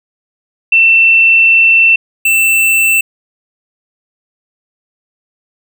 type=tone pair in turn; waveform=sine / square; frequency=2684 / 2672 Hz; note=E7 / E7; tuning=+31 / +23 cents; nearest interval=unison; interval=8 cents; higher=first; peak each=-4 / -8 dBFS; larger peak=first; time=0.72-1.96 / 2.25-3.01 s; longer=first; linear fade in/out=5 ms; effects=none